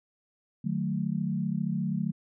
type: chord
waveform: sine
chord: D# diminished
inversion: none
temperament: equal with one note detuned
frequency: 152.1 / 185 / 220 Hz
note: D#3 / F#3 / A3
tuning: -39 / 0 / 0 cents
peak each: -32 / -30 / -32 dBFS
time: 0.64-2.12 s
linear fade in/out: 10 ms
effects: none